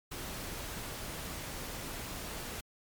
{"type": "noise", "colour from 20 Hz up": "pink", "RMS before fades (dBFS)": -41, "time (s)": [0.11, 2.61], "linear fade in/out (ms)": 10, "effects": ["MP3 96 kbps"]}